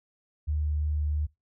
sine tone with vibrato, 75.1 Hz, D2, 39 cents sharp, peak -25 dBFS, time 0.47-1.27 s, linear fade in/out 20 ms, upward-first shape sine, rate 2.9 Hz, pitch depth 8 cents each way, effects noise-tail reverb RT60 0.2 s tail -21 dB re dry

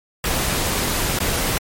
pink noise with dropouts, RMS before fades -21 dBFS, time 0.24-1.58 s, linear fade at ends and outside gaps 2 ms, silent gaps 1.189-1.202 s, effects MP3 64 kbps

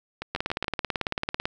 two click trains, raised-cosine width 0.3 ms, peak -10 / -16 dBFS, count 21 / 4, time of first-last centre 0.35-1.455 / 0.22-0.644 s, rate 18.1 / 7.08 Hz, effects none

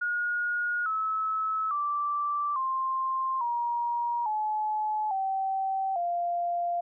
sine tone with pitch steps, 1439 / 1296.9 / 1168.8 / 1053.4 / 949.4 / 855.6 / 771.1 / 695 Hz, F#6 / E6 / D6 / C6 / A#5 / A5 / G5 / F5, -49 / -29 / -9 / +11 / +31 / -49 / -29 / -9 cents, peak -26 dBFS, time 0.01-6.81 s, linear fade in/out 10 ms, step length 850 ms, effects none

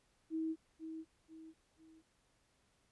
sine tone with echo, 320.6 Hz, E4, 48 cents flat, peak -35 dBFS, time 0.3-0.56 s, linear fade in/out 50 ms, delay 490 ms, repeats 3, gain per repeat -8 dB, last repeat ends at 2.03 s, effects pink hiss -75 dBFS RMS until 2.91 s + resampled to 24000 Hz

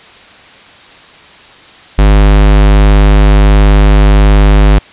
square tone, 50.7 Hz, G#1, 41 cents flat, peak -3 dBFS, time 1.98-4.79 s, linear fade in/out 10 ms, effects white hiss -36 dBFS RMS until 4.92 s + resampled to 8000 Hz

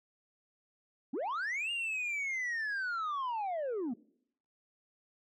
sine linear two-way sweep, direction up then down, 215.5 to 2839 to 215.5 Hz, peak -30 dBFS, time 1.13-3.94 s, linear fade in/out 10 ms, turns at 1.71 s, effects noise-tail reverb RT60 0.7 s tail -24 dB re dry + tanh soft clip ceiling -32 dBFS

